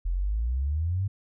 sine exponential sweep, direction up, 41.2 to 101.3 Hz, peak -24 dBFS, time 0.05-1.08 s, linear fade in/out 10 ms, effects none

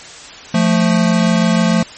square tone pair together, 174.61 / 221.1 Hz, F3 / A3, 0 / +9 cents, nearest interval major third, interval 409 cents, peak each -14 dBFS, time 0.54-1.83 s, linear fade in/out 5 ms, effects white hiss -34 dBFS RMS until 1.97 s + MP3 32 kbps

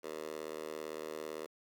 10% pulse tone with high-pass filter, 77.78 Hz, D#2, in tune, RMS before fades -43 dBFS, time 0.03-1.47 s, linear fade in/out 20 ms, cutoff 460 Hz, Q 2.3, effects 10-bit

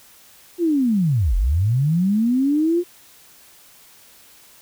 sine linear two-way sweep, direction down then up, 358.4 to 40.05 to 358.4 Hz, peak -15 dBFS, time 0.58-2.84 s, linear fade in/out 50 ms, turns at 1.36 s, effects white hiss -49 dBFS RMS until 4.61 s

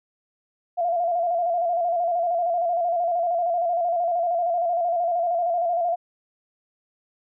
sine tone with vibrato, 691 Hz, F5, 19 cents flat, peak -20 dBFS, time 0.77-5.96 s, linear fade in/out 20 ms, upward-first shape square, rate 13 Hz, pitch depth 50 cents each way, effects none

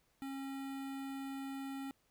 square tone with notch filter, 271.8 Hz, C#4, 34 cents flat, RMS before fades -43 dBFS, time 0.22-1.91 s, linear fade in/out 0 ms, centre 5700 Hz, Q 1.4, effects pink hiss -75 dBFS RMS until 2.1 s

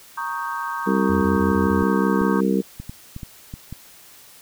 sine chord, Eb dominant seventh, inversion second, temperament equal, 932.3 / 1108.7 / 1244.5 / 1568 Hz, Bb5 / Db6 / Eb6 / G6, 0 / 0 / 0 / 0 cents, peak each -29 / -29 / -32 / -31 dBFS, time 0.17-2.41 s, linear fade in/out 10 ms
harmonic tone, 65.41 Hz, C2, in tune, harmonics 3 / 4 / 5 / 6 / 7, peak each -20 / -24 / -25 / -26 / -25 dBFS, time 0.86-2.62 s, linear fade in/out 20 ms
sine tone bursts, 85 Hz, F2, 46 cents flat, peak -25 dBFS, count 5, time 1.09-1.828 s, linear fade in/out 10 ms, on 130 ms, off 22 ms
clicks, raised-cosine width 5 ms, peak -20 dBFS, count 8, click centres 1.827 / 2.215 / 2.8 / 2.895 / 3.164 / 3.232 / 3.539 / 3.726 s
effects white hiss -47 dBFS RMS until 4.41 s

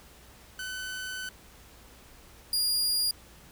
sawtooth tone pair in turn, 1510 / 4836 Hz, F#6 / D8, +35 / +50 cents, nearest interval octave + minor sixth, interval 2015 cents, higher second, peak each -31 / -22 dBFS, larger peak second, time 0.59-1.29 / 2.53-3.11 s, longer first, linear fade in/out 2 ms, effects added 60 Hz sine -57 dBFS peak until 3.51 s + pink hiss -54 dBFS RMS until 3.51 s

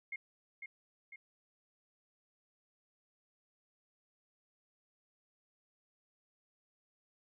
sine tone with echo, 2142 Hz, C7, 40 cents sharp, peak -38 dBFS, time 0.12-0.16 s, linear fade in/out 5 ms, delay 500 ms, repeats 2, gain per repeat -5 dB, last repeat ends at 1.16 s, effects none

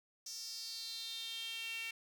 sawtooth tone with high-pass filter sweep, 454.7 Hz, A#4, 43 cents flat, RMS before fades -44 dBFS, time 0.26-1.91 s, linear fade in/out 5 ms, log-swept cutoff 5700 to 2500 Hz, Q 6, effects none

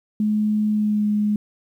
sine tone with pitch glide, 212.3 to 209.3 Hz, G#3 to G#3, +38 to +14 cents, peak -17 dBFS, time 0.2-1.36 s, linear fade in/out 2 ms, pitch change -24 cents, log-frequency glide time 0.71-1.06 s, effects 9-bit

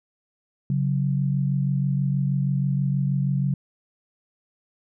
sine tone pair together, 138.73 / 185 Hz, C#3 / F#3, +2 / 0 cents, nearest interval perfect fourth, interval 498 cents, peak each -21 / -26 dBFS, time 0.7-3.54 s, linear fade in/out 2 ms, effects none

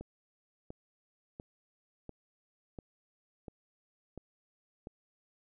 click train, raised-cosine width 2 ms, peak -30 dBFS, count 8, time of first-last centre 0.01-4.871 s, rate 1.44 Hz, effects none

